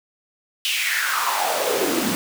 pink noise with high-pass filter sweep, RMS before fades -22 dBFS, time 0.65-2.15 s, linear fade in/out 0 ms, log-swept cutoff 3100 to 210 Hz, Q 4.6, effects none

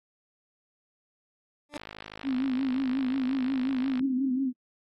20% pulse tone with exponential growth, 293.7 Hz, D4, in tune, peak -26 dBFS, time 1.69-1.77 s, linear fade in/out 2 ms, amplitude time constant 17 ms
click train, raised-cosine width 0.3 ms, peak -24 dBFS, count 120, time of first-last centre 1.74-3.994 s, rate 52.8 Hz
sine tone with vibrato, 261.6 Hz, C4, in tune, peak -25 dBFS, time 2.23-4.53 s, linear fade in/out 50 ms, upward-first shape triangle, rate 5.6 Hz, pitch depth 89 cents each way
effects AAC 32 kbps

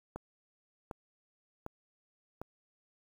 click train, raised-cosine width 1 ms, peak -26 dBFS, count 4, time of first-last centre 0.16-2.416 s, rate 1.33 Hz, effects 9-bit

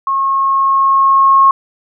sine tone with level ramp, 1086 Hz, C#6, 36 cents flat, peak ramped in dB -12 to -4 dBFS, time 0.07-1.51 s, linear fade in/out 2 ms, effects none

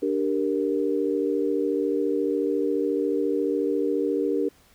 sine chord, G minor, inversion second, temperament equal, 293.7 / 392 / 466.2 Hz, D4 / G4 / Bb4, 0 / 0 / 0 cents, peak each -26 dBFS, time 0.02-4.49 s, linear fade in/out 10 ms, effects pink hiss -58 dBFS RMS until 4.74 s

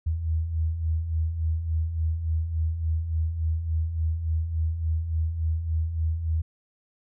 sine beating tone pair, 77.78 / 81.28 Hz, D#2 / E2, 0 / -24 cents, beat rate 3.5 Hz, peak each -32 / -24 dBFS, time 0.06-6.42 s, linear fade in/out 10 ms, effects none

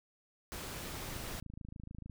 pink noise, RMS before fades -43 dBFS, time 0.52-1.4 s, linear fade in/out 0 ms
click train, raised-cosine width 5 ms, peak -34 dBFS, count 28, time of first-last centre 1.09-2.097 s, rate 26.8 Hz
effects none

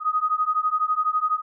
sine beating tone pair, 1244.5 / 1256.5 Hz, D#6 / D#6, 0 / +17 cents, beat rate 12 Hz, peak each -23 dBFS, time 0-1.42 s, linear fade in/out 50 ms, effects none

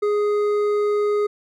sine tone with hard clipping, 415.3 Hz, G#4, in tune, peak -19 dBFS, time 0.02-1.27 s, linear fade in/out 10 ms, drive 7 dB, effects none

